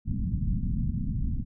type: low-pass noise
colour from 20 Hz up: pink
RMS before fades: -28 dBFS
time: 0.05-1.45 s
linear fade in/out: 50 ms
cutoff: 240 Hz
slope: 48 dB/octave
effects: none